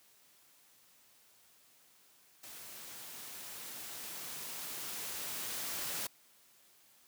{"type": "noise with level ramp", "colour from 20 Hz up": "white", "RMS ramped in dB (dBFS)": [-50, -38], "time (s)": [2.43, 6.07], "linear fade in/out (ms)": 5, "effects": ["white hiss -65 dBFS RMS until 7.07 s", "high-pass 100 Hz 12 dB/octave"]}